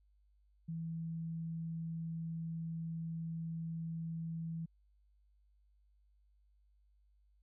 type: tone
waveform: sine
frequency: 163.9 Hz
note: E3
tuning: 10 cents flat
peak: -38 dBFS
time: 0.68-4.66 s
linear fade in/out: 10 ms
effects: added 50 Hz sine -67 dBFS peak until 7.42 s